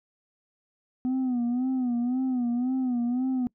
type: tone with vibrato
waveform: sine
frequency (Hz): 249.5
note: B3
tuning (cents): +18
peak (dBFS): -21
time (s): 1.05-3.47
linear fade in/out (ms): 0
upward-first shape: sine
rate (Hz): 1.9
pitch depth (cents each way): 85
effects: noise-tail reverb RT60 0.1 s tail -26 dB re dry + tanh soft clip ceiling -23 dBFS